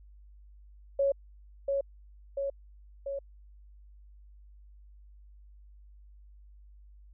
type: tone with echo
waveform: sine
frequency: 554.4 Hz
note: C#5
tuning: in tune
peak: -23 dBFS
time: 0.99-1.12 s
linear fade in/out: 5 ms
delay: 690 ms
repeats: 3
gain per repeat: -3 dB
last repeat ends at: 3.19 s
effects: added 50 Hz sine -51 dBFS peak until 7.13 s